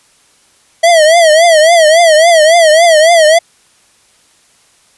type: tone with vibrato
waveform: square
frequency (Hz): 649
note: E5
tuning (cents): -27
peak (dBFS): -4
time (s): 0.83-3.39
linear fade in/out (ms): 10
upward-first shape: triangle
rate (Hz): 3.6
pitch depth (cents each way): 140
effects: white hiss -49 dBFS RMS until 4.97 s + resampled to 24000 Hz